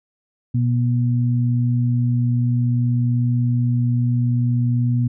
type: tone pair together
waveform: sine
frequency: 121.83 / 242.4 Hz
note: B2 / B3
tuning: -23 / -32 cents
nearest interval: octave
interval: 1191 cents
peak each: -16 / -23 dBFS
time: 0.54-5.08 s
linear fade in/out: 10 ms
effects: none